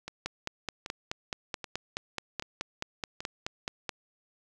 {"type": "two click trains", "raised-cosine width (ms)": 0.2, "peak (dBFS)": [-21, -15], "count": [5, 18], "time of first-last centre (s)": [[0.08, 3.205], [0.26, 3.892]], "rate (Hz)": [1.28, 4.68], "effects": []}